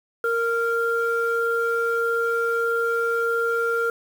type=tone pair together; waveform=sine; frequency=463.6 / 1389.2 Hz; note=A#4 / F6; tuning=-10 / -10 cents; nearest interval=octave + perfect fifth; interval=1900 cents; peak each=-22 dBFS; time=0.24-3.9 s; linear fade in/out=2 ms; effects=tanh soft clip ceiling -13 dBFS + 7-bit